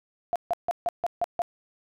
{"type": "tone bursts", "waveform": "sine", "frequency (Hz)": 694, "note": "F5", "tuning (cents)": -11, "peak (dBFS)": -22, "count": 7, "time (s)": [0.33, 1.419], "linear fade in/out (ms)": 0, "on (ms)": 27, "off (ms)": 150, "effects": []}